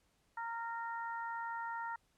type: harmonic tone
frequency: 462.2 Hz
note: A#4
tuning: 15 cents flat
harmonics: 2 / 3 / 4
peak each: -40 / -44 / -48 dBFS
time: 0.37-1.96 s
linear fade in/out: 5 ms
effects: pink hiss -75 dBFS RMS until 2.17 s + low-pass 11000 Hz 12 dB/octave